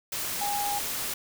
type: tone in noise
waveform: sine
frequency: 817 Hz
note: G#5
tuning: 29 cents flat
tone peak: -28 dBFS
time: 0.41-0.79 s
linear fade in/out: 5 ms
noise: white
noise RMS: -32 dBFS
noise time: 0.12-1.14 s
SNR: +1 dB
effects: none